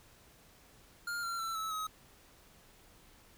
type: tone with pitch steps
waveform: square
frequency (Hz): 1407 / 1371.7 / 1337.3 / 1303.7 / 1271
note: F6 / F6 / E6 / E6 / D#6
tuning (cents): +12 / -32 / +24 / -20 / +36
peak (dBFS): -36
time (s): 1.07-1.87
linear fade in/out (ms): 5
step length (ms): 160
effects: pink hiss -61 dBFS RMS until 3.37 s